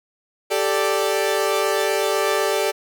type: chord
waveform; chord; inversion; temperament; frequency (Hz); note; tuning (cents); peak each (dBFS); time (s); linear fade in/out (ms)
sawtooth; G suspended second; none; equal; 392 / 440 / 587.3; G4 / A4 / D5; 0 / 0 / 0; -19; 0.5-2.72; 20
effects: none